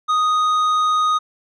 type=tone with tanh clipping; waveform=sine; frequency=1244.5 Hz; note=D#6; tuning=in tune; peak=-16 dBFS; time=0.08-1.19 s; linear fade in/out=20 ms; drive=8 dB; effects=none